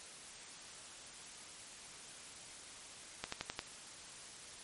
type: slowing click train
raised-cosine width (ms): 0.2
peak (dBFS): -20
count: 5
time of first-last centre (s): 3.24-3.591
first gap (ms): 84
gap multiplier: 1.03
effects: white hiss -52 dBFS RMS until 4.63 s + MP3 48 kbps